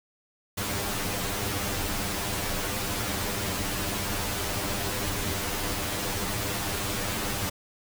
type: noise with comb filter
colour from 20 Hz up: pink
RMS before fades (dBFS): -30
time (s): 0.57-7.5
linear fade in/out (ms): 10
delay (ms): 10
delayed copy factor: +1
effects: none